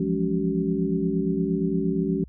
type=tone cluster; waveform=sine; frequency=170.3 / 178.8 / 207.9 / 280.7 / 382.1 Hz; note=F3 / F3 / G#3 / C#4 / G4; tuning=-43 / +41 / +2 / +22 / -44 cents; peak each=-28 dBFS; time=0-2.24 s; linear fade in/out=5 ms; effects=added 63 Hz sine -43 dBFS peak until 2.28 s